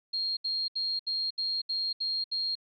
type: tone bursts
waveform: sine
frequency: 4233 Hz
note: C8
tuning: 19 cents sharp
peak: -28 dBFS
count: 8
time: 0.13-2.554 s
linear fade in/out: 10 ms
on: 240 ms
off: 72 ms
effects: none